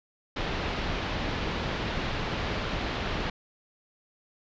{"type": "low-pass noise", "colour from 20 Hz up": "pink", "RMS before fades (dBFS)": -31, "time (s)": [0.36, 3.3], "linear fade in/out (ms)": 5, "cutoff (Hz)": 4100, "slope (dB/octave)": 24, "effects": ["resampled to 16000 Hz"]}